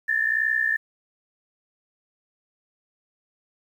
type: tone pair together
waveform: sine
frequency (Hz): 1738 / 1800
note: A6 / A6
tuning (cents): -22 / +39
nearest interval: minor second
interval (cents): 61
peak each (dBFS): -23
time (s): 0.08-0.77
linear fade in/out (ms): 10
effects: 9-bit